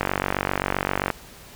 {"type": "click train", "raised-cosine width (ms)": 0.5, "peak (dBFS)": -6, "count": 53, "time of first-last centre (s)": [0.01, 1.102], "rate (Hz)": 47.6, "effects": ["pink hiss -45 dBFS RMS until 1.55 s"]}